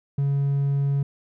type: tone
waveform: triangle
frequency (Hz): 140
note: C#3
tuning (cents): +18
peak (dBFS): -17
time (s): 0.18-1.03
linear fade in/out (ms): 5
effects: tanh soft clip ceiling -13 dBFS